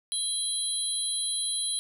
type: tone cluster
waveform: sine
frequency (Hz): 3260 / 3994 / 9890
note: G#7 / B7 / D#9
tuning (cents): -33 / +19 / -12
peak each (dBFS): -37 / -32 / -29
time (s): 0.12-1.79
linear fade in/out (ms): 0
effects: none